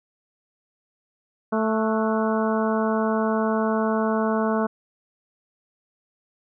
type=harmonic tone with a mistuned harmonic; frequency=220 Hz; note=A3; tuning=in tune; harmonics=1 / 2 / 3 / 4 / 5 / 6 / 7; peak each=-23 / -26 / -27 / -31 / -30 / -34 / -35 dBFS; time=1.52-4.67 s; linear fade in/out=10 ms; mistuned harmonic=7; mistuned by=-69 cents; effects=none